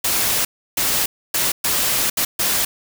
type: noise bursts at uneven times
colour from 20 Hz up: white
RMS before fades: -19 dBFS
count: 6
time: 0.04-0.45 / 0.77-1.06 / 1.34-1.52 / 1.64-2.1 / 2.17-2.25 / 2.39-2.65 s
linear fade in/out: 5 ms
effects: none